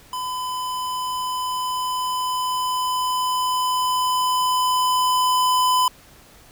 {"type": "tone with level ramp", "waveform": "square", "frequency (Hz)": 1008, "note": "B5", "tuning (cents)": 35, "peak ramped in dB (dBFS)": [-26, -16], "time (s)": [0.13, 5.88], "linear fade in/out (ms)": 2, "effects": ["pink hiss -49 dBFS RMS until 6.51 s"]}